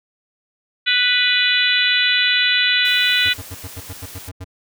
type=harmonic tone; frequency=493.9 Hz; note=B4; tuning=in tune; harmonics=3 / 4 / 5 / 6 / 7 / 8; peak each=-21 / -21 / -21 / -21 / -21 / -21 dBFS; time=0.86-3.34 s; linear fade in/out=20 ms
type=noise; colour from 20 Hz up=white; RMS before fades=-37 dBFS; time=2.85-4.29 s; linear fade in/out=2 ms
type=tone bursts; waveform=square; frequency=92.5 Hz; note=F#2; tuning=in tune; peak=-29 dBFS; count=10; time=3.25-4.445 s; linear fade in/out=10 ms; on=43 ms; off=85 ms
effects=none